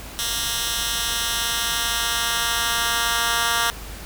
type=tone with high-pass filter sweep; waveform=10% pulse; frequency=233.1 Hz; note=A#3; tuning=in tune; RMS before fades=-23 dBFS; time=0.19-3.7 s; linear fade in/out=0 ms; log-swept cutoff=3300 to 1400 Hz; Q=0.79; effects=added 50 Hz sine -38 dBFS peak until 4.05 s + pink hiss -38 dBFS RMS until 4.05 s